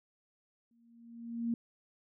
sine tone with exponential growth, 233.1 Hz, A#3, in tune, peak -28 dBFS, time 0.71-1.54 s, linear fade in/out 2 ms, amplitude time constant 180 ms, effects none

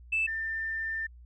sine tone pair in turn, 2637 / 1791.7 Hz, E7 / A6, 0 / +31 cents, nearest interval perfect fifth, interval 669 cents, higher first, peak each -24 / -30 dBFS, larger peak first, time 0.12-0.27 / 0.27-1.07 s, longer second, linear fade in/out 10 ms, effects tanh soft clip ceiling -20 dBFS + added 60 Hz sine -48 dBFS peak until 1.25 s

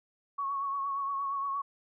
sine tone with vibrato, 1108.7 Hz, C#6, in tune, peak -30 dBFS, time 0.38-1.62 s, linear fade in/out 10 ms, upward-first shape triangle, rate 8.6 Hz, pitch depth 40 cents each way, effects none

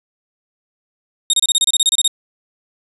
25% pulse tone bursts, 3714 Hz, A#7, 7 cents flat, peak -7 dBFS, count 13, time 1.3-2.078 s, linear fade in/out 2 ms, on 34 ms, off 28 ms, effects resampled to 32000 Hz

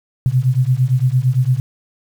sine beating tone pair, 123.6 / 132.4 Hz, B2 / C3, +2 / +21 cents, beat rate 8.8 Hz, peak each -15 dBFS, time 0.26-1.6 s, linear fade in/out 0 ms, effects 7-bit

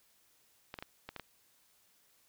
clicks, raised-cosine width 0.3 ms, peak -26 dBFS, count 6, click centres 0.741 / 0.788 / 0.825 / 1.09 / 1.163 / 1.197 s, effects white hiss -69 dBFS RMS until 2.28 s

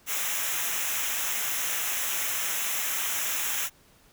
white noise with comb filter, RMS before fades -29 dBFS, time 0.06-3.7 s, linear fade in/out 50 ms, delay 0.22 ms, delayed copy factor -0.75, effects pink hiss -59 dBFS RMS until 4.12 s

